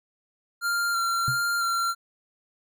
square tone with vibrato, 1383 Hz, F6, 17 cents flat, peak -24 dBFS, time 0.61-1.95 s, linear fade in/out 50 ms, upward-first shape square, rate 1.5 Hz, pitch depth 16 cents each way
sine tone with exponential decay, 130 Hz, C3, 11 cents flat, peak -22 dBFS, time 1.28-1.43 s, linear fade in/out 0 ms, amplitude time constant 31 ms
effects none

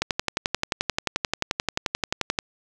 click train, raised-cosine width 0.2 ms, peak -5 dBFS, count 28, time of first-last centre 0.02-2.388 s, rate 11.4 Hz, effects none

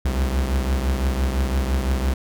45% pulse beating tone pair, 64.9 / 70.8 Hz, C2 / C#2, -13 / +37 cents, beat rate 5.9 Hz, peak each -20 / -26 dBFS, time 0.05-2.14 s, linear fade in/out 5 ms, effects none

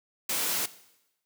white noise, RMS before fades -29 dBFS, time 0.29-0.66 s, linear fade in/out 5 ms, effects noise-tail reverb RT60 0.9 s tail -17 dB re dry + high-pass 150 Hz 12 dB/octave

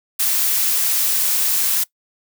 blue noise, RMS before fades -18 dBFS, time 0.19-1.84 s, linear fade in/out 10 ms, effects noise-tail reverb RT60 0.1 s tail -21 dB re dry

